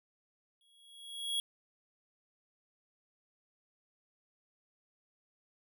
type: tone with exponential growth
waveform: square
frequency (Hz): 3322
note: G#7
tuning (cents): 0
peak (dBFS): -30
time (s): 0.61-1.4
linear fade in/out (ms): 1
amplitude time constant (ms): 170
effects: none